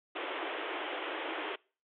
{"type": "band-pass noise", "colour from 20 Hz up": "pink", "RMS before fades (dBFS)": -38, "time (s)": [0.15, 1.56], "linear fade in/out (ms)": 10, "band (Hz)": [300, 3400], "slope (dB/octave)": 96, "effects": ["noise-tail reverb RT60 0.4 s tail -25 dB re dry"]}